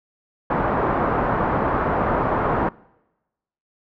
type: low-pass noise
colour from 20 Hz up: white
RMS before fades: -21 dBFS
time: 0.5-2.69 s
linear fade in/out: 5 ms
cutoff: 1200 Hz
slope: 24 dB/octave
effects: noise-tail reverb RT60 1.0 s tail -24 dB re dry